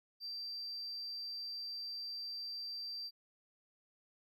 triangle tone, 4693 Hz, D8, 2 cents flat, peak -38 dBFS, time 0.2-3.11 s, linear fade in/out 50 ms, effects tanh soft clip ceiling -38 dBFS

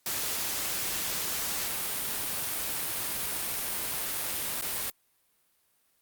white noise with dropouts, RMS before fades -32 dBFS, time 0.06-4.9 s, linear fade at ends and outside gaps 2 ms, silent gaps 4.612-4.622 s, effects white hiss -70 dBFS RMS until 6.01 s + Opus 48 kbps

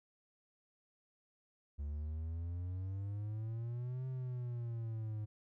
triangle exponential two-way sweep, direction up then down, 71 to 130.81 to 105.7 Hz, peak -36 dBFS, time 1.78-5.26 s, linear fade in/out 20 ms, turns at 4.07 s, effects none

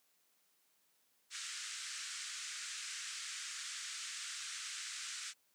white band-pass noise, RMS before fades -45 dBFS, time 1.3-5.34 s, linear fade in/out 50 ms, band 1300 to 8400 Hz, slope 48 dB/octave, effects white hiss -75 dBFS RMS until 5.54 s + high-pass 150 Hz 12 dB/octave

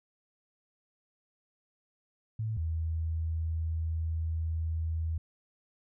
sine tone pair in turn, 110 / 80.95 Hz, A2 / E2, 0 / -31 cents, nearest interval perfect fourth, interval 531 cents, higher first, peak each -30 / -29 dBFS, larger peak second, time 2.39-2.57 / 2.57-5.18 s, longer second, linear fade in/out 5 ms, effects none

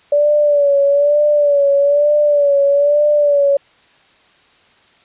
sine tone with vibrato, 577 Hz, D5, 31 cents flat, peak -9 dBFS, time 0.12-3.57 s, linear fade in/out 5 ms, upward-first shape sine, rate 1.1 Hz, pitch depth 51 cents each way, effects white hiss -51 dBFS RMS until 5.04 s + resampled to 8000 Hz

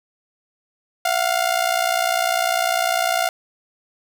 sawtooth ring-modulated tone, 705 Hz, F5, 16 cents sharp, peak -11 dBFS, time 1.05-3.29 s, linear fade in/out 2 ms, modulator 30 Hz, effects none

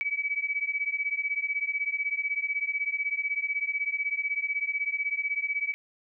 sine beating tone pair, 2276 / 2292 Hz, C#7 / D7, +45 / -43 cents, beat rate 16 Hz, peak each -30 dBFS, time 0.01-5.74 s, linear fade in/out 0 ms, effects none

